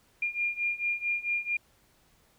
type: beating tone pair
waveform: sine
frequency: 2406 / 2410.5 Hz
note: D7 / D7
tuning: +41 / +45 cents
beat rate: 4.5 Hz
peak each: -32 / -30 dBFS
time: 0.22-1.57 s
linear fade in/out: 5 ms
effects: pink hiss -65 dBFS RMS until 2.38 s